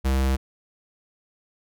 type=tone; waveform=square; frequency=66.3 Hz; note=C2; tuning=23 cents sharp; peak=-20 dBFS; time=0.04-0.37 s; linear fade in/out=20 ms; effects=none